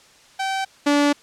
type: tone pair in turn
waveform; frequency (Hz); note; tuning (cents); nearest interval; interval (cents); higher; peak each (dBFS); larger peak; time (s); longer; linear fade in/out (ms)
sawtooth; 772 / 289.2; G5 / D4; -27 / -27; octave + perfect fourth; 1700; first; -18 / -11; second; 0.39-0.65 / 0.86-1.13; second; 10
effects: white hiss -51 dBFS RMS until 1.22 s + low-pass 7000 Hz 12 dB/octave